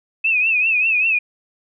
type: tone with vibrato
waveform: sine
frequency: 2573 Hz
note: E7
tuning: 43 cents flat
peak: -14 dBFS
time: 0.24-1.19 s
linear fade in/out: 10 ms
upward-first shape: triangle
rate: 5.1 Hz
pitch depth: 110 cents each way
effects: none